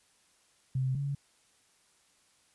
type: tone pair in turn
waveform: sine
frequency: 130.81 / 140.64 Hz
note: C3 / C#3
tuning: 0 / +25 cents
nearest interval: minor second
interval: 125 cents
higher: second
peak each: -27 / -30 dBFS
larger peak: first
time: 0.75-0.95 / 0.95-1.15 s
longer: neither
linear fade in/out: 5 ms
effects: white hiss -67 dBFS RMS until 2.54 s + resampled to 24000 Hz